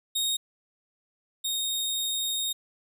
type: tone pair in turn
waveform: sawtooth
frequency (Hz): 3729 / 3712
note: A#7 / A#7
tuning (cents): 0 / -8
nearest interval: unison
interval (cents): 8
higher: first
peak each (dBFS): -22 / -24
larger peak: first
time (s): 0.15-0.37 / 1.44-2.53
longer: second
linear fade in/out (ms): 10
effects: none